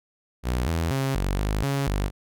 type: tone with pitch steps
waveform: sawtooth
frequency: 61.5 / 82.6 / 135.1 / 47.39 / 51.6 / 138.8 / 49.36 Hz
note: B1 / E2 / C#3 / F#1 / G#1 / C#3 / G1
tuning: -7 / +4 / -44 / +42 / -10 / +3 / +13 cents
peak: -19 dBFS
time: 0.43-2.11 s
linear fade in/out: 50 ms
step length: 240 ms
effects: none